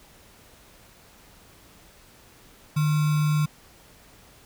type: tone with sample-and-hold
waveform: sine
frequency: 151.3 Hz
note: D#3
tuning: 48 cents flat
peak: -19 dBFS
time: 2.76-3.46 s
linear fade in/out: 10 ms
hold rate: 1225 Hz
effects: pink hiss -53 dBFS RMS until 4.45 s